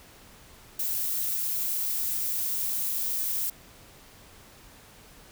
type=noise; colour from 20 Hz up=violet; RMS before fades=-29 dBFS; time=0.79-3.5 s; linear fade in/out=5 ms; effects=pink hiss -52 dBFS RMS until 5.31 s